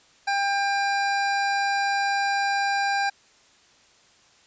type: tone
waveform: 25% pulse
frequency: 798 Hz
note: G5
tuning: 31 cents sharp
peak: -18 dBFS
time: 0.27-3.1 s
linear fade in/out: 10 ms
effects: white hiss -57 dBFS RMS until 4.46 s + resampled to 16000 Hz